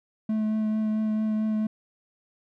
triangle tone with vibrato, 216.4 Hz, A3, 29 cents flat, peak -21 dBFS, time 0.29-1.67 s, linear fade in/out 5 ms, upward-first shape triangle, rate 4.5 Hz, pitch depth 14 cents each way, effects none

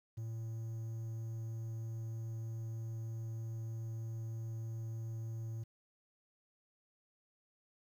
triangle tone with quantisation, 112.9 Hz, A2, 45 cents sharp, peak -37 dBFS, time 0.17-5.64 s, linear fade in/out 10 ms, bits 11, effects none

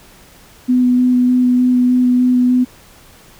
sine tone with vibrato, 249.6 Hz, B3, 19 cents sharp, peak -9 dBFS, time 0.68-2.65 s, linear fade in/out 20 ms, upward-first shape square, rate 3.3 Hz, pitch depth 9 cents each way, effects pink hiss -44 dBFS RMS until 3.39 s

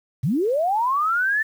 sine linear sweep, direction up, 107.2 to 1790 Hz, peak -18 dBFS, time 0.23-1.43 s, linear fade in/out 10 ms, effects 8-bit

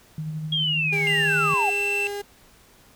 sine tone with tremolo, 155.56 Hz, D#3, in tune, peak -26 dBFS, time 0.18-1.54 s, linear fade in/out 2 ms, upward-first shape sine, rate 12 Hz, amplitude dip 35%
sine linear sweep, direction down, 3300 to 740 Hz, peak -21 dBFS, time 0.52-1.7 s, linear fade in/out 5 ms
35% pulse tone, 406.1 Hz, G#4, 39 cents flat, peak -27 dBFS, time 0.92-2.22 s, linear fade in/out 10 ms
triangle tone with pitch glide, 2794 to 2679 Hz, F7 to E7, 0 to +27 cents, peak -21 dBFS, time 1.07-2.07 s, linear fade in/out 0 ms, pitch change -73 cents, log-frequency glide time 1.24-1.3 s
effects pink hiss -54 dBFS RMS until 2.95 s

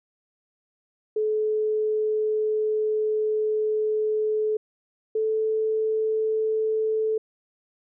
sine tone pair in turn, 430.1 / 437.4 Hz, A4 / A4, -39 / -10 cents, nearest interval unison, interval 29 cents, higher second, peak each -21 dBFS, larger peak neither, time 1.16-4.57 / 5.15-7.18 s, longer first, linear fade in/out 5 ms, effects none

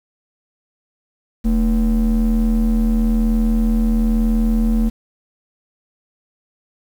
triangle ring-modulated tone, 132.2 Hz, C3, 18 cents sharp, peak -8 dBFS, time 1.44-4.9 s, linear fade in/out 20 ms, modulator 91.7 Hz, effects 7-bit

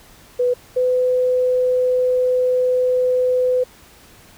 sine tone pair in turn, 493.9 / 504 Hz, B4 / B4, 0 / +35 cents, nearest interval unison, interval 35 cents, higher second, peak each -14 dBFS, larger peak neither, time 0.39-0.54 / 0.76-3.64 s, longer second, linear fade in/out 10 ms, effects pink hiss -47 dBFS RMS until 4.37 s

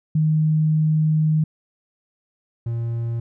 sine / triangle tone pair in turn, 155.56 / 116.54 Hz, D#3 / A#2, 0 / 0 cents, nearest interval perfect fourth, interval 500 cents, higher first, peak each -15 / -20 dBFS, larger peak first, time 0.15-1.44 / 2.66-3.2 s, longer first, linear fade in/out 5 ms, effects none

